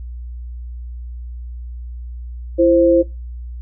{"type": "tone pair together", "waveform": "sine", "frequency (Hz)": [335.8, 525], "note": ["E4", "C5"], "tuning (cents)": [32, 6], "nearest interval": "minor sixth", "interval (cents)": 774, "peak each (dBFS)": -12, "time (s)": [2.58, 3.03], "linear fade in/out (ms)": 20, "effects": ["noise-tail reverb RT60 0.2 s tail -19 dB re dry", "added 60 Hz sine -27 dBFS peak until 3.61 s"]}